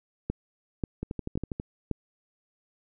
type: two click trains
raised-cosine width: 3 ms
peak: -15 / -19 dBFS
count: 4 / 8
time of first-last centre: 0.3-1.913 / 1.03-1.599 s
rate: 1.86 / 12.3 Hz
effects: none